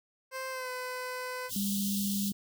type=tone with pitch glide; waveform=15% pulse; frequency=523.3 to 505.2 Hz; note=C5 to B4; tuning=0 to +39 cents; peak=-29 dBFS; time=0.31-1.51 s; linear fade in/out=50 ms; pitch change=-61 cents; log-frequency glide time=0.5-0.7 s
type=band-stop noise; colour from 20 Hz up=white; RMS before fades=-36 dBFS; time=1.48-2.33 s; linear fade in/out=50 ms; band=290 to 2900 Hz; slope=96 dB/octave
type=tone; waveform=sine; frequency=200 Hz; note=G3; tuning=35 cents sharp; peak=-30 dBFS; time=1.56-2.32 s; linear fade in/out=2 ms
effects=none